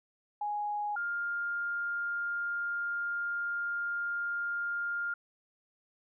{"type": "tone pair in turn", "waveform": "sine", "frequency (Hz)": [830.6, 1405.3], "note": ["G#5", "F6"], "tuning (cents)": [0, 10], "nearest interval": "major sixth", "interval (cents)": 910, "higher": "second", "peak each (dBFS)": [-31, -31], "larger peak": "neither", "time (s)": [[0.41, 0.96], [0.96, 5.14]], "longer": "second", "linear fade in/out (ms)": 5, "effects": []}